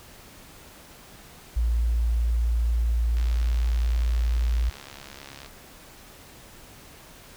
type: tone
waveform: sine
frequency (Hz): 57.8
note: A#1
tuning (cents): -14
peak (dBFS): -20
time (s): 1.56-4.7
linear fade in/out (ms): 10
type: click train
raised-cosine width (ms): 0.2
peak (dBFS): -24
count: 160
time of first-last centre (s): 3.17-5.461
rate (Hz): 69.4
effects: pink hiss -48 dBFS RMS until 7.36 s